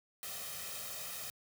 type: noise with comb filter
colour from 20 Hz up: white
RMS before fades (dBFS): -43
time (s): 0.23-1.3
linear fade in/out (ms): 0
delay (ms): 1.6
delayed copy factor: +0.75
effects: high-pass 80 Hz 12 dB/octave